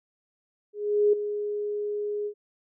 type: tone with ADSR envelope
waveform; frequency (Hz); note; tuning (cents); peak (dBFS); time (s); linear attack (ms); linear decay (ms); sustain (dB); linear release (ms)
sine; 415.3; G#4; 0; -16; 0.73-2.34; 400; 6; -11; 78
effects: none